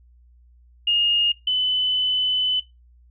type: tone pair in turn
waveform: sine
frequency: 2844 / 3013 Hz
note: F7 / F#7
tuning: +31 / +31 cents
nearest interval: minor second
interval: 100 cents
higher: second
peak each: -17 dBFS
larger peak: neither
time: 0.87-1.32 / 1.47-2.6 s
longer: second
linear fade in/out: 5 ms
effects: noise-tail reverb RT60 0.2 s tail -17 dB re dry + added 60 Hz sine -50 dBFS peak until 3.1 s